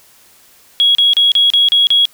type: tone bursts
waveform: triangle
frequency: 3322 Hz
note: G#7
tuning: in tune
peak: -4 dBFS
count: 7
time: 0.8-2.054 s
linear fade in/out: 0 ms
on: 150 ms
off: 34 ms
effects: tanh soft clip ceiling -5 dBFS + white hiss -47 dBFS RMS until 2.13 s